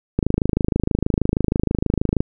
click train, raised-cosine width 3 ms, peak -4 dBFS, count 54, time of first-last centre 0.19-2.205 s, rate 26.3 Hz, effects none

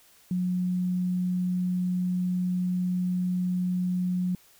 sine tone, 181 Hz, F#3, 38 cents flat, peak -24 dBFS, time 0.31-4.35 s, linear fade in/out 2 ms, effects white hiss -58 dBFS RMS until 4.59 s

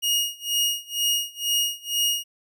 sawtooth tone with tremolo, 2869 Hz, F7, 46 cents sharp, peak -16 dBFS, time 0.02-2.24 s, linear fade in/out 20 ms, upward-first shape sine, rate 2.1 Hz, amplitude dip 95%, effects none

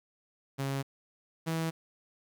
sawtooth tone pair in turn, 136.9 / 162.8 Hz, C#3 / E3, -21 / -21 cents, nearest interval minor third, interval 300 cents, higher second, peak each -27 / -26 dBFS, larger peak second, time 0.58-0.83 / 1.46-1.71 s, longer neither, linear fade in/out 20 ms, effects 11-bit

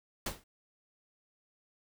pink noise with exponential decay, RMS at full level -31 dBFS, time 0.26-0.44 s, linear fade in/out 5 ms, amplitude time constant 39 ms, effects none

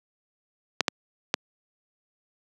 clicks, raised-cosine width 0.2 ms, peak -3 dBFS, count 3, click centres 0.807 / 0.882 / 1.341 s, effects high-pass 200 Hz 12 dB/octave

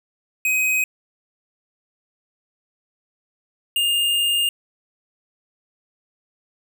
square tone pair in turn, 2520 / 2822 Hz, D#7 / F7, +21 / +17 cents, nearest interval major second, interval 196 cents, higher second, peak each -18 dBFS, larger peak neither, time 0.45-0.84 / 3.76-4.49 s, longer second, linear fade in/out 2 ms, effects none

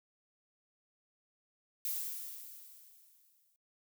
violet noise with exponential decay, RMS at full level -35 dBFS, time 1.85-3.56 s, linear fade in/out 1 ms, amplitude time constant 370 ms, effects noise-tail reverb RT60 0.2 s tail -25 dB re dry

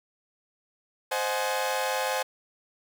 sawtooth chord, Ab dominant seventh, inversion first, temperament equal with one note detuned, 523.3 / 622.3 / 740 / 845.1 Hz, C5 / Eb5 / Gb5 / Ab5, 0 / 0 / 0 / +30 cents, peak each -26 / -31 / -30 / -27 dBFS, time 1.11-2.23 s, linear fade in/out 10 ms, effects none

